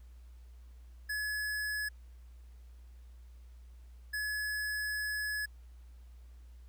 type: tone bursts at uneven times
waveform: square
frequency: 1700 Hz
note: G#6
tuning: 40 cents sharp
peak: -34 dBFS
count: 2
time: 1.09-1.89 / 4.13-5.46 s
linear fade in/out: 10 ms
effects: added 60 Hz sine -50 dBFS peak until 6.68 s + pink hiss -71 dBFS RMS until 6.68 s